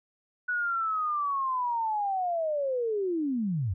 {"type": "linear sweep", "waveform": "sine", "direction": "down", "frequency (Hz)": [1480, 82.41], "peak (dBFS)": -26, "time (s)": [0.48, 3.74], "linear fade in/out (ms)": 10, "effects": []}